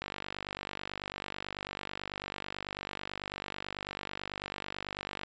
click train, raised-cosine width 0.3 ms, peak -20 dBFS, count 257, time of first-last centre 0.02-5.234 s, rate 49.1 Hz, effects resampled to 16000 Hz

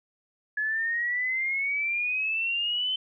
sine exponential sweep, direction up, 1699 to 3073 Hz, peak -25 dBFS, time 0.57-2.96 s, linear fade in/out 5 ms, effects none

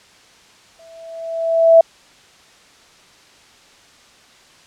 sine tone with exponential growth, 659.3 Hz, E5, in tune, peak -3 dBFS, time 0.79-1.81 s, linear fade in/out 5 ms, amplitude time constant 220 ms, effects white hiss -48 dBFS RMS until 4.66 s + low-pass 6000 Hz 12 dB/octave

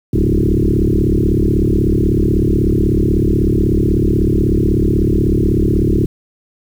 sine tone with frequency modulation, 123.47 Hz, B2, in tune, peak -10 dBFS, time 0.13-6.06 s, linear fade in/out 5 ms, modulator 36.2 Hz, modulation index 7.1, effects 7-bit

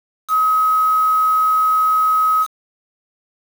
sine tone with quantisation, 1271 Hz, D#6, 36 cents sharp, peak -12 dBFS, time 0.28-2.47 s, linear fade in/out 50 ms, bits 5, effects none

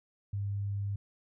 sine tone, 100.5 Hz, G2, 44 cents sharp, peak -31 dBFS, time 0.33-0.96 s, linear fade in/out 5 ms, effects none

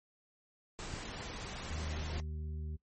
pink noise, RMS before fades -43 dBFS, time 0.79-2.2 s, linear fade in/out 0 ms
click, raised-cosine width 5 ms, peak -29 dBFS, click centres 0.939 s
harmonic tone, 77 Hz, D#2, 17 cents flat, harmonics 1 / 2 / 3 / 5, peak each -38 / -47 / -54 / -57 dBFS, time 1.69-2.77 s, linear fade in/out 20 ms
effects noise-tail reverb RT60 0.1 s tail -20 dB re dry + MP3 32 kbps

